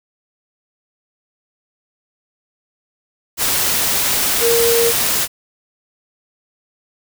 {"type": "tone in noise", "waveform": "sine", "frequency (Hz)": 466.2, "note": "A#4", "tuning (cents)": 0, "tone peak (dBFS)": -13, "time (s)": [4.4, 4.93], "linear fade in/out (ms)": 50, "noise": "white", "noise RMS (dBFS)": -17, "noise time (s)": [3.37, 5.28], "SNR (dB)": 1, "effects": []}